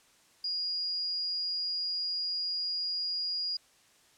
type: tone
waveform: sine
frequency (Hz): 4863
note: D#8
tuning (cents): -40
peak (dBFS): -30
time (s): 0.44-3.57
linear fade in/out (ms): 5
effects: white hiss -63 dBFS RMS until 4.17 s + low-pass 9000 Hz 12 dB/octave